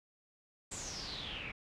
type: noise with low-pass filter sweep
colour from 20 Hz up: pink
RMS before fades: -43 dBFS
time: 0.71-1.52 s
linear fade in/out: 10 ms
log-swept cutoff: 7900 to 2300 Hz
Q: 8.2
effects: none